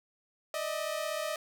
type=tone pair together; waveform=sawtooth; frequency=600 / 636.3 Hz; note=D5 / D#5; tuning=+37 / +39 cents; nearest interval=minor second; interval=102 cents; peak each=-32 / -31 dBFS; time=0.54-1.36 s; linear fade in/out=2 ms; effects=none